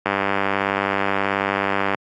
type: click train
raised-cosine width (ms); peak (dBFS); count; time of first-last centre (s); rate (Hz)
0.5; -4; 187; 0.06-1.946; 98.6
effects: high-pass 150 Hz 12 dB/octave + AAC 64 kbps